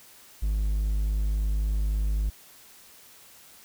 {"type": "tone", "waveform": "triangle", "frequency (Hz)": 51.8, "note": "G#1", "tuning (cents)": -4, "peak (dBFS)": -21, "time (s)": [0.42, 2.3], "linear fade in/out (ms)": 10, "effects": ["white hiss -52 dBFS RMS until 3.64 s"]}